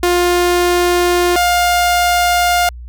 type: tone pair in turn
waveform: sawtooth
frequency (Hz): 353.1 / 706.2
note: F4 / F5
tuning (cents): +19 / +19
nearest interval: octave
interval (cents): 1200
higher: second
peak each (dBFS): -7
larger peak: neither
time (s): 0.03-1.36 / 1.36-2.69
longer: neither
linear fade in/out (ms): 2
effects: added 60 Hz sine -28 dBFS peak until 2.88 s